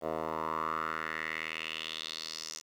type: tone with band-pass filter sweep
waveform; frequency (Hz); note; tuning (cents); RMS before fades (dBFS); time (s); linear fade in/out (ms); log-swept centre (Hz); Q
10% pulse; 79.6; D#2; +40; -37; 0.01-2.62; 50; 660 to 6100; 3.8
effects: 10-bit